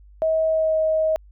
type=tone with pitch glide; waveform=sine; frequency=639 to 631.7 Hz; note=D#5 to D#5; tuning=+46 to +26 cents; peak=-17 dBFS; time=0.22-1.16 s; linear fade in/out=0 ms; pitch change=-20 cents; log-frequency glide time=0.48-0.77 s; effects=added 50 Hz sine -45 dBFS peak until 1.31 s